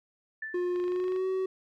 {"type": "tone with exponential decay", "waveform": "sine", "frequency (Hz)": 1760, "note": "A6", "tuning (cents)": 0, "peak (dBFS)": -32, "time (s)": [0.42, 0.93], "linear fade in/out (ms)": 5, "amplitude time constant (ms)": 110}
{"type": "tone with pitch glide", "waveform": "triangle", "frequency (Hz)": [356.8, 377.1], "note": ["F4", "F#4"], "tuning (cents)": [37, 33], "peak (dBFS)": -25, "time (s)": [0.54, 1.46], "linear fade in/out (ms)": 5, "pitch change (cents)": 96, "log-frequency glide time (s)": [0.84, 1.27]}
{"type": "click train", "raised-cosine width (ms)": 0.3, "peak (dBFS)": -32, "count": 11, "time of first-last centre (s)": [0.76, 1.162], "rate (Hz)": 24.9}
{"effects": []}